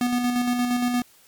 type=tone with tremolo; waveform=square; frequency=244.9 Hz; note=B3; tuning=14 cents flat; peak=-20 dBFS; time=0.01-1.02 s; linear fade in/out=2 ms; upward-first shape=square; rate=8.6 Hz; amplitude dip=35%; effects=white hiss -55 dBFS RMS until 1.27 s + MP3 96 kbps